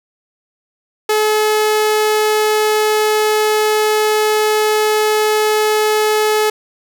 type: tone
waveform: sawtooth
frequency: 428.2 Hz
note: A4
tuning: 47 cents flat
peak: -8 dBFS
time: 1.09-6.5 s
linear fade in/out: 5 ms
effects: none